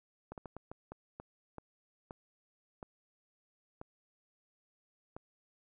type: slowing click train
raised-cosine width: 1 ms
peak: -30 dBFS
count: 12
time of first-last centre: 0.32-5.165 s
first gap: 58 ms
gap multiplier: 1.37
effects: none